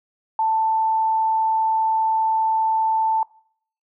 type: tone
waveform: sine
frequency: 885 Hz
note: A5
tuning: 10 cents sharp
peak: -17 dBFS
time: 0.39-3.23 s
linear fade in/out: 2 ms
effects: noise-tail reverb RT60 0.6 s tail -22 dB re dry